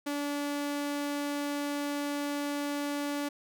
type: tone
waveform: sawtooth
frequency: 288.3 Hz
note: D4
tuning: 32 cents flat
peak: -27 dBFS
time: 0.06-3.29 s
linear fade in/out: 10 ms
effects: none